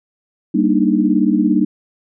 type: chord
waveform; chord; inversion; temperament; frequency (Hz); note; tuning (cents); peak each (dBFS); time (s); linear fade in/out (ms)
sine; Eb major seventh; first; equal; 196 / 233.1 / 293.7 / 311.1; G3 / Bb3 / D4 / Eb4; 0 / 0 / 0 / 0; -17; 0.54-1.65; 10
effects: none